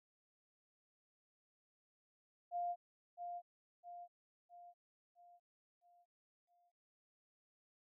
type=tone with echo; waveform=sine; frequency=701 Hz; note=F5; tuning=6 cents sharp; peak=-37 dBFS; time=2.51-2.76 s; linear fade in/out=50 ms; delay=660 ms; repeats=6; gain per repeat=-6 dB; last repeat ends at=6.72 s; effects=none